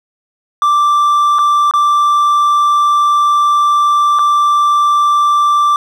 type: tone with dropouts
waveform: triangle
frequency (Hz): 1174.7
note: D6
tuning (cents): 0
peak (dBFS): -6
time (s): 0.62-5.76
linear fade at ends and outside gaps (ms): 1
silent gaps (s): 1.386-1.39 / 1.711-1.737 / 4.188-4.192
effects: none